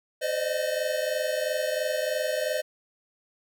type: tone cluster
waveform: square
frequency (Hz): 515 / 599 / 622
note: C5 / D5 / D#5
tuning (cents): -28 / +34 / -1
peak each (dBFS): -31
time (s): 0.21-2.62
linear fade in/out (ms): 20
effects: none